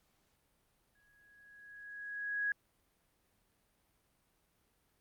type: tone with exponential growth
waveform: sine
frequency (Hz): 1662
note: G#6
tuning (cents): +1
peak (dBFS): -30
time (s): 0.95-2.52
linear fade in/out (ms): 2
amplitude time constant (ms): 340
effects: pink hiss -75 dBFS RMS until 5 s + Opus 48 kbps